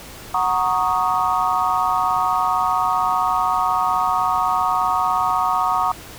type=chord; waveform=sine; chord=D# minor seventh; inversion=first; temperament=equal; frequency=740 / 932.3 / 1108.7 / 1244.5 Hz; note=F#5 / A#5 / C#6 / D#6; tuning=0 / 0 / 0 / 0 cents; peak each=-22 dBFS; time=0.34-5.92 s; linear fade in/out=5 ms; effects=pink hiss -38 dBFS RMS until 6.18 s